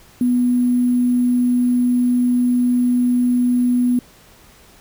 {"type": "tone with sample-and-hold", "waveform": "sine", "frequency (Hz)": 246.3, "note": "B3", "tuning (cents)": -5, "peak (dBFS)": -13, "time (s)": [0.21, 3.99], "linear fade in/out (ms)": 2, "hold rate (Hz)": 11025, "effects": ["pink hiss -48 dBFS RMS until 4.8 s"]}